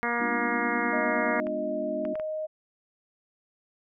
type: harmonic tone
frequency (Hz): 237.4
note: A#3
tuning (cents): +32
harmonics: 1 / 2 / 3 / 4 / 5 / 6 / 7 / 8 / 9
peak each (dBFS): -34 / -34 / -34 / -34 / -34 / -34 / -34 / -34 / -34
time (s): 0.03-1.4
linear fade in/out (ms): 0
type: chord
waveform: sine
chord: G# diminished seventh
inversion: none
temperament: equal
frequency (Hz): 207.7 / 246.9 / 293.7 / 349.2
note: G#3 / B3 / D4 / F4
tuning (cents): 0 / 0 / 0 / 0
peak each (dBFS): -38 / -36 / -35 / -38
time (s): 0.2-2.14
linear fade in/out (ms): 5
type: tone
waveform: sine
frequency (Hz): 622.3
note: D#5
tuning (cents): 0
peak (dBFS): -29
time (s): 0.92-2.47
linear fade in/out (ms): 20
type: clicks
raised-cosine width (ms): 0.5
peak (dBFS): -25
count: 4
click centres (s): 1.469 / 2.052 / 2.155 / 2.198
effects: none